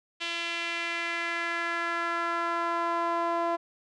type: tone with band-pass filter sweep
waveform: sawtooth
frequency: 339.2 Hz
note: E4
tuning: 50 cents sharp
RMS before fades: -30 dBFS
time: 0.2-3.57 s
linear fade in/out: 20 ms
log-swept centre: 3000 to 830 Hz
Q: 2.4
effects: resampled to 22050 Hz